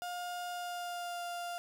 35% pulse tone with pitch glide, 710 to 698.2 Hz, F5 to F5, +28 to -1 cents, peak -36 dBFS, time 0.02-1.58 s, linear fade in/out 0 ms, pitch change -29 cents, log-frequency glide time 0.51-1.22 s, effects none

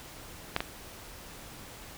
clicks, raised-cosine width 0.3 ms, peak -10 / -14 dBFS, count 2, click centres 0.564 / 0.605 s, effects pink hiss -47 dBFS RMS until 1.97 s

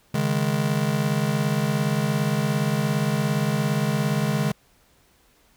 square chord, C# suspended second, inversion none, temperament just, 138.59 / 155.92 / 207.9 Hz, C#3 / D#3 / G#3, 0 / +4 / +2 cents, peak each -26 dBFS, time 0.14-4.52 s, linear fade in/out 5 ms, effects pink hiss -60 dBFS RMS until 5.56 s

